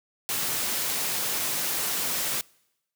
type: noise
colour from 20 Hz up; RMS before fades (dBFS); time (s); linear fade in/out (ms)
white; -28; 0.29-2.41; 0
effects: noise-tail reverb RT60 0.9 s tail -26 dB re dry + high-pass 100 Hz 12 dB/octave